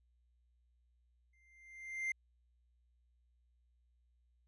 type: tone with exponential growth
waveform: triangle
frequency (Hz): 2093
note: C7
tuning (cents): 0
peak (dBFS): -31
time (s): 1.33-2.12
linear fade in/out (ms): 5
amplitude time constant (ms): 170
effects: added 60 Hz sine -70 dBFS peak until 4.47 s + resampled to 24000 Hz